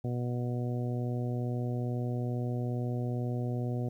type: harmonic tone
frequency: 122.3 Hz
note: B2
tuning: 16 cents flat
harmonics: 1 / 2 / 3 / 4 / 5 / 6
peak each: -31 / -37 / -41 / -43 / -45 / -47 dBFS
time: 0.04-3.89 s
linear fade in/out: 5 ms
effects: 11-bit